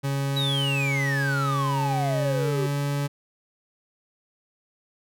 40% pulse tone with pitch glide, 138.59 to 142.57 Hz, C#3 to C#3, 0 to +49 cents, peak -23 dBFS, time 0.03-3.08 s, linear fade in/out 20 ms, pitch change +49 cents, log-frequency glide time 2.36-2.48 s
triangle exponential sweep, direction down, 3951 to 375 Hz, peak -24 dBFS, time 0.36-2.67 s, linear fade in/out 10 ms
effects none

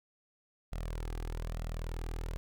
sawtooth tone with flanger, 40.54 Hz, E1, 28 cents flat, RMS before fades -38 dBFS, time 0.72-2.37 s, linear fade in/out 0 ms, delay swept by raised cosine 1.5 to 2.5 ms, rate 1.1 Hz, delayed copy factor +0.5, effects none

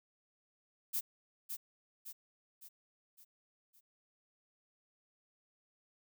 violet noise with echo, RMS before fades -35 dBFS, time 0.93-1.01 s, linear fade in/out 20 ms, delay 560 ms, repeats 5, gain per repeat -6 dB, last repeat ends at 3.81 s, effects none

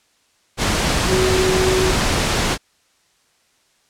sine tone in noise, 373.3 Hz, F#4, 15 cents sharp, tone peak -16 dBFS, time 1.08-1.93 s, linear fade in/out 50 ms, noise pink, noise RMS -18 dBFS, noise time 0.57-2.58 s, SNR -1 dB, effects white hiss -60 dBFS RMS until 3.89 s + low-pass 8000 Hz 12 dB/octave

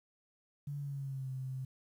sine tone with pitch glide, 143.7 to 131.01 Hz, D3 to C3, -37 to +3 cents, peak -37 dBFS, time 0.67-1.65 s, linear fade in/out 5 ms, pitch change -160 cents, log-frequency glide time 0.78-1.3 s, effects 11-bit

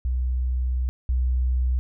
sine tone pair in turn, 62.8 / 62.8 Hz, B1 / B1, +30 / +30 cents, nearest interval unison, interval 0 cents, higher neither, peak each -21 / -19 dBFS, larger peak second, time 0.05-0.89 / 1.09-1.79 s, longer first, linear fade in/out 0 ms, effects none

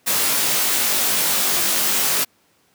white noise with comb filter, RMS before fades -19 dBFS, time 0.06-2.25 s, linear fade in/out 20 ms, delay 20 ms, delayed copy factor +0.95, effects pink hiss -60 dBFS RMS until 2.74 s + high-pass 150 Hz 12 dB/octave

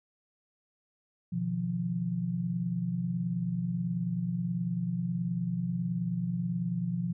sine tone cluster, 125.4 / 156.7 / 175.2 Hz, B2 / D#3 / F3, +27 / +13 / +6 cents, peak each -35 / -39 / -30 dBFS, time 1.32-7.13 s, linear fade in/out 10 ms, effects none

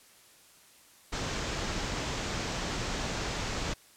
pink low-pass noise, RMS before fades -34 dBFS, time 1.12-3.74 s, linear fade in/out 10 ms, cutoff 7500 Hz, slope 48 dB/octave, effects white hiss -58 dBFS RMS until 3.96 s + low-pass 12000 Hz 12 dB/octave

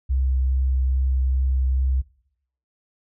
sine tone with vibrato, 65.41 Hz, C2, in tune, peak -17 dBFS, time 0.09-2.02 s, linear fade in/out 20 ms, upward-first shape triangle, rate 2.4 Hz, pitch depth 12 cents each way, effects noise-tail reverb RT60 0.7 s tail -22 dB re dry + tanh soft clip ceiling -13 dBFS

